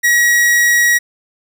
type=tone; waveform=45% pulse; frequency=1909 Hz; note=A#6; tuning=41 cents sharp; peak=-9 dBFS; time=0.03-0.99 s; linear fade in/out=20 ms; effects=none